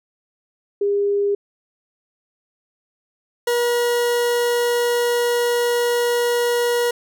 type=tone pair in turn; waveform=sine / 40% pulse; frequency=404.4 / 479.6 Hz; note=G#4 / A#4; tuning=-46 / +49 cents; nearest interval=minor third; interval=295 cents; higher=second; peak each=-16 dBFS; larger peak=neither; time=0.81-1.35 / 3.47-6.91 s; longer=second; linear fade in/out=5 ms; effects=none